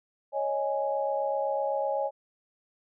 sine chord, C# suspended second, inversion none, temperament equal, 554.4 / 622.3 / 830.6 Hz, C#5 / D#5 / G#5, 0 / 0 / 0 cents, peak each -29 / -32 / -31 dBFS, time 0.32-2.11 s, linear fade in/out 50 ms, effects none

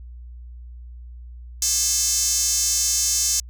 square tone with high-pass filter, 238.9 Hz, A#3, 43 cents sharp, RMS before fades -21 dBFS, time 1.62-3.4 s, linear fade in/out 2 ms, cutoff 6300 Hz, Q 4, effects added 60 Hz sine -36 dBFS peak until 3.49 s

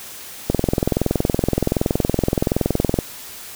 click train, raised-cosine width 2 ms, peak -3 dBFS, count 54, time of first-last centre 0.5-2.988 s, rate 21.3 Hz, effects white hiss -36 dBFS RMS until 3.55 s

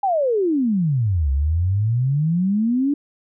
sine exponential two-way sweep, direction down then up, 824 to 66.1 to 294.6 Hz, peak -16 dBFS, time 0.03-2.94 s, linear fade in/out 5 ms, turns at 1.31 s, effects none

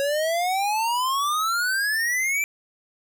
square exponential sweep, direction up, 550 to 2356 Hz, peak -22 dBFS, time 0-2.44 s, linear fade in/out 0 ms, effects none

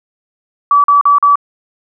sine tone bursts, 1149 Hz, D6, 38 cents flat, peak -5 dBFS, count 4, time 0.71-1.356 s, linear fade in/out 2 ms, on 130 ms, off 42 ms, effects none

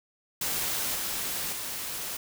white noise with level steps, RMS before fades -30 / -32 / -35 dBFS, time 0.41-2.17 s, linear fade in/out 5 ms, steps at 0.94 / 1.52 s, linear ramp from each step 10 ms, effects none

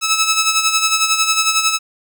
10% pulse tone with tremolo, 1301 Hz, E6, 23 cents flat, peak -3 dBFS, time 0.01-1.79 s, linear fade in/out 50 ms, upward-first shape sine, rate 11 Hz, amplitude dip 60%, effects none

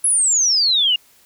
sine exponential sweep, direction down, 11000 to 2794 Hz, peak -13 dBFS, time 0.04-0.96 s, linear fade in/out 5 ms, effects white hiss -53 dBFS RMS until 1.25 s

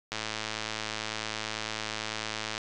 click train, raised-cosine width 0.2 ms, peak -15 dBFS, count 269, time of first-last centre 0.12-2.579 s, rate 109 Hz, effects resampled to 24000 Hz

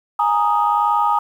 sine chord, Ab suspended second, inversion none, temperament equal, 830.6 / 932.3 / 1244.5 Hz, Ab5 / Bb5 / Eb6, 0 / 0 / 0 cents, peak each -18 dBFS, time 0.19-1.19 s, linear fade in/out 5 ms, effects tanh soft clip ceiling -5 dBFS + 8-bit

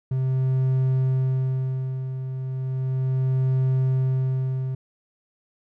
triangle tone with tremolo, 130.81 Hz, C3, in tune, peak -16 dBFS, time 0.11-4.75 s, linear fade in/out 5 ms, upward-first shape sine, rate 0.35 Hz, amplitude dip 65%, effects none

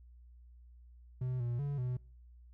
triangle tone with pitch steps, 126.9 / 119.9 / 142.7 / 125 Hz, B2 / A#2 / D3 / B2, +47 / +49 / -49 / +21 cents, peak -31 dBFS, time 1.21-1.97 s, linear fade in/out 5 ms, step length 190 ms, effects noise-tail reverb RT60 0.5 s tail -25 dB re dry + added 60 Hz sine -54 dBFS peak until 2.53 s

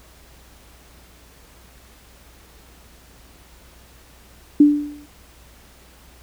sine tone with exponential decay, 293.4 Hz, D4, 2 cents flat, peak -5 dBFS, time 4.6-5.06 s, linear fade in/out 5 ms, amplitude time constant 100 ms, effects added 60 Hz sine -50 dBFS peak until 6.22 s + pink hiss -50 dBFS RMS until 6.22 s

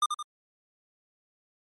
square tone with echo, 1208 Hz, D6, 48 cents sharp, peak -22 dBFS, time 0.02-0.06 s, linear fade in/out 5 ms, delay 84 ms, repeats 2, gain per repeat -6 dB, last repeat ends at 0.228 s, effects MP3 48 kbps

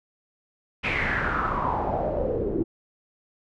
pink noise with low-pass filter sweep, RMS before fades -26 dBFS, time 0.83-2.64 s, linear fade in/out 20 ms, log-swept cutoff 2500 to 340 Hz, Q 5.8, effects none

